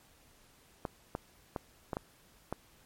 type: clicks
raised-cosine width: 1 ms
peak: -20 dBFS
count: 6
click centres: 0.852 / 1.151 / 1.562 / 1.932 / 1.969 / 2.526 s
effects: pink hiss -63 dBFS RMS until 2.85 s + MP3 64 kbps